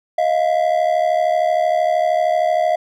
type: ring-modulated tone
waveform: triangle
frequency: 668 Hz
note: E5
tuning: 23 cents sharp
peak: -9 dBFS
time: 0.18-2.76 s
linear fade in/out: 5 ms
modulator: 36.5 Hz
effects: none